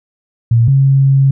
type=tone pair in turn; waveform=sine; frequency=116.2 / 136.24 Hz; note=A#2 / C#3; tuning=-5 / -30 cents; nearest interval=minor third; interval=275 cents; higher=second; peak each=-6 dBFS; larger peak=neither; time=0.51-0.68 / 0.68-1.31 s; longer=second; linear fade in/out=5 ms; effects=none

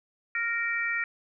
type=harmonic tone; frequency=465.3 Hz; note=A#4; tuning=3 cents flat; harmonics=3 / 4 / 5; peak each=-33 / -29 / -31 dBFS; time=0.35-1.04 s; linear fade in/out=2 ms; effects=none

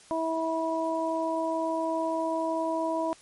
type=harmonic tone; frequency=324.8 Hz; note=E4; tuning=26 cents flat; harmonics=1 / 2 / 3; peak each=-31 / -29 / -31 dBFS; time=0.11-3.13 s; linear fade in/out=0 ms; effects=white hiss -54 dBFS RMS until 3.21 s + MP3 48 kbps

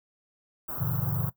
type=band-stop noise; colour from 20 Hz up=white; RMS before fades=-35 dBFS; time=0.68-1.3 s; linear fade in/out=10 ms; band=1400 to 14000 Hz; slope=48 dB/octave
type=chord; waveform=sine; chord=G diminished seventh; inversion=none; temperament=just; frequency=98 / 117.6 / 141.12 / 169.34 Hz; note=G2 / Bb2 / Db3 / Fb3; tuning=0 / +16 / +31 / +47 cents; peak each=-34 / -32 / -30 / -35 dBFS; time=0.78-1.3 s; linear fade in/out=20 ms
effects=noise-tail reverb RT60 0.1 s tail -17 dB re dry

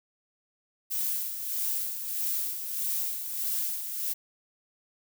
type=noise with tremolo; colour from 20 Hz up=violet; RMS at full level=-29 dBFS; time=0.9-4.14 s; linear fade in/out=20 ms; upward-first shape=sine; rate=1.6 Hz; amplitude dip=55%; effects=none

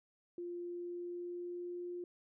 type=tone with pitch glide; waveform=sine; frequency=349.2 to 352.8 Hz; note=F4 to F4; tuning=0 to +18 cents; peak=-40 dBFS; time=0.38-2.04 s; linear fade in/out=2 ms; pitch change=+18 cents; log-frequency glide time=0.54-1.92 s; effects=none

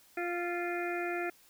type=harmonic tone with a mistuned harmonic; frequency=349.3 Hz; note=F4; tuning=in tune; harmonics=1 / 2 / 4 / 5 / 6 / 7; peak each=-35 / -38 / -41 / -42 / -43 / -43 dBFS; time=0.17-1.3 s; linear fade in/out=5 ms; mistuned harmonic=4; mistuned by=-18 cents; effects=white hiss -62 dBFS RMS until 1.49 s

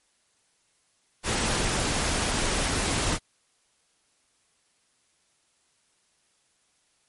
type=noise; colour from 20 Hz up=pink; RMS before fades=-26 dBFS; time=1.23-3.19 s; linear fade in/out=50 ms; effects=white hiss -68 dBFS RMS until 7.08 s + MP3 48 kbps

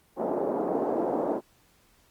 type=band-pass noise; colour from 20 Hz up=pink; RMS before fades=-28 dBFS; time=0.16-1.41 s; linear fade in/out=50 ms; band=260 to 790 Hz; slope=24 dB/octave; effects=pink hiss -63 dBFS RMS until 2.1 s + Opus 32 kbps

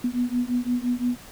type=beating tone pair; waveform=sine; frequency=242.5 / 248.3 Hz; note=B3 / B3; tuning=-31 / +9 cents; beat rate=5.8 Hz; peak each=-25 dBFS; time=0.04-1.17 s; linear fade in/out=5 ms; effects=pink hiss -45 dBFS RMS until 1.31 s

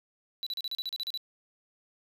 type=tone bursts; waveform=triangle; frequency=3951 Hz; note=B7; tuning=in tune; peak=-30 dBFS; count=11; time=0.43-1.175 s; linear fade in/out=0 ms; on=35 ms; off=36 ms; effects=none

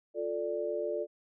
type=chord; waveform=sine; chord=D minor; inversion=first; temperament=just; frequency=352.4 / 440.5 / 587.3 Hz; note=F4 / A4 / D5; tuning=+16 / +2 / 0 cents; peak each=-37 / -35 / -34 dBFS; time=0.14-1.07 s; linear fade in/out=50 ms; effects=none

